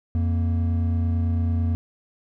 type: tone pair together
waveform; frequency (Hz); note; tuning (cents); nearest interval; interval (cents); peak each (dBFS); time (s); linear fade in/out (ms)
triangle; 87.31 / 232.9; F2 / A#3; 0 / -1; octave + perfect fourth; 1699; -18 / -27; 0.15-1.75; 0
effects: none